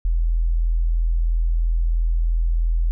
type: tone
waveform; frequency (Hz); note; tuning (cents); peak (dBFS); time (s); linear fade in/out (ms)
sine; 41.51; E1; +13; -16; 0.05-2.91; 0
effects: none